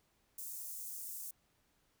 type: high-pass noise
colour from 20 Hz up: white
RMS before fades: -45 dBFS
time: 0.38-1.31 s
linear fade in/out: 5 ms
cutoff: 6900 Hz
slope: 24 dB/octave
effects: pink hiss -75 dBFS RMS until 2 s